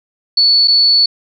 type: tone with dropouts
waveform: sine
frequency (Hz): 4440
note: C#8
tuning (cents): +2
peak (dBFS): -7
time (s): 0.37-1.06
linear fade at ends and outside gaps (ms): 5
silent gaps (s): 0.675-0.68
effects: none